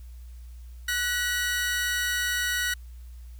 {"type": "tone pair together", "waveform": "sawtooth", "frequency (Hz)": [1480, 1920.7], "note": ["F#6", "B6"], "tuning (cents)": [0, -49], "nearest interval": "perfect fourth", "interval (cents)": 451, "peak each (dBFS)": [-24, -25], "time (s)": [0.88, 2.74], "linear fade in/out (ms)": 5, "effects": ["added 60 Hz sine -40 dBFS peak until 3.39 s", "white hiss -62 dBFS RMS until 3.39 s"]}